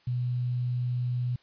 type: tone with quantisation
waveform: sine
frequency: 123.47 Hz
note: B2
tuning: in tune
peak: -26 dBFS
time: 0.07-1.36 s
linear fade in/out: 5 ms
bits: 9
effects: white hiss -63 dBFS RMS until 1.42 s + resampled to 11025 Hz